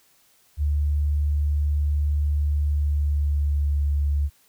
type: tone with pitch glide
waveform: sine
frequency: 73.42 to 72.03 Hz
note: D2 to D2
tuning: 0 to -33 cents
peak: -19 dBFS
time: 0.57-4.3 s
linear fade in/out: 50 ms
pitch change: -33 cents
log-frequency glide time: 2.68-3.85 s
effects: white hiss -60 dBFS RMS until 4.48 s